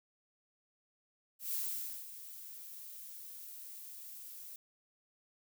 violet noise with ADSR envelope, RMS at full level -36 dBFS, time 1.39-4.56 s, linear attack 140 ms, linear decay 520 ms, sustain -13 dB, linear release 3 ms, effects none

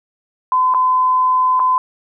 sine tone with dropouts, 1019 Hz, C6, 46 cents flat, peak -11 dBFS, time 0.52-1.78 s, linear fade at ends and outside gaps 1 ms, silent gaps 0.739-0.746 / 1.595-1.6 s, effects none

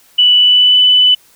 sine tone with pitch glide, 2965 to 2994 Hz, F#7 to F#7, +3 to +20 cents, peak -5 dBFS, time 0.18-1.15 s, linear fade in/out 10 ms, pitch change +17 cents, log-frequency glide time 0.35-0.8 s, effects white hiss -48 dBFS RMS until 1.35 s

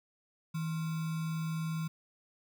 sine tone with sample-and-hold, 161.4 Hz, E3, 36 cents flat, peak -32 dBFS, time 0.54-1.88 s, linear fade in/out 10 ms, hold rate 1225 Hz, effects none

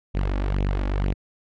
sawtooth tone with flanger, 48.26 Hz, G1, 26 cents flat, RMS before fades -23 dBFS, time 0.14-1.14 s, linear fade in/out 20 ms, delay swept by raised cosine 0.31 to 3.61 ms, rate 2.1 Hz, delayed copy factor +0.7, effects low-pass 3000 Hz 12 dB/octave + MP3 96 kbps

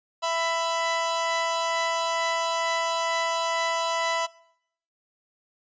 sawtooth tone pair together, 664 / 994.9 Hz, E5 / B5, +12 / +12 cents, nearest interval perfect fifth, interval 700 cents, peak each -23 dBFS, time 0.22-4.27 s, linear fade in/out 20 ms, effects noise-tail reverb RT60 0.7 s tail -22 dB re dry + resampled to 16000 Hz

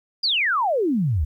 sine exponential sweep, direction down, 4978 to 66.8 Hz, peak -18 dBFS, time 0.23-1.25 s, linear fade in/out 10 ms, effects 10-bit

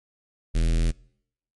square tone with notch filter, 41.2 Hz, E1, in tune, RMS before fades -21 dBFS, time 0.54-0.92 s, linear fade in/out 20 ms, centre 940 Hz, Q 0.51, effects noise-tail reverb RT60 0.7 s tail -25 dB re dry + MP3 48 kbps

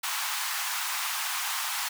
pink high-pass noise, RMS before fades -31 dBFS, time 0.03-1.89 s, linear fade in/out 10 ms, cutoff 830 Hz, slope 48 dB/octave, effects none

